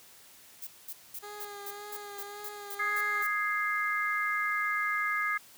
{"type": "noise bursts", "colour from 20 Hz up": "violet", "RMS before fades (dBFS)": -40, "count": 11, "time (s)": [0.62, 3.27], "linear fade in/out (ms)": 5, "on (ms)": 50, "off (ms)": 210}
{"type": "tone with vibrato", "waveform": "15% pulse", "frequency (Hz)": 410, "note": "G#4", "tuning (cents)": -22, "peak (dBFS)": -35, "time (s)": [1.22, 3.24], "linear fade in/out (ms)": 20, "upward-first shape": "sine", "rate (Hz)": 1.8, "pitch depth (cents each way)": 25}
{"type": "chord", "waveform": "sine", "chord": "Ab major", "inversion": "second", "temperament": "equal", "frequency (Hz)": [1244.5, 1661.2, 2093], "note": ["Eb6", "Ab6", "C7"], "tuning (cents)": [0, 0, 0], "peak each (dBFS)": -32, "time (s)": [2.79, 5.38], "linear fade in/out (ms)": 10}
{"effects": ["white hiss -55 dBFS RMS until 5.57 s", "high-pass 60 Hz 12 dB/octave"]}